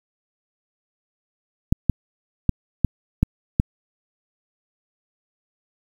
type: clicks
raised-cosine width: 5 ms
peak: -3 dBFS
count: 6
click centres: 1.725 / 1.897 / 2.493 / 2.847 / 3.23 / 3.599 s
effects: 7-bit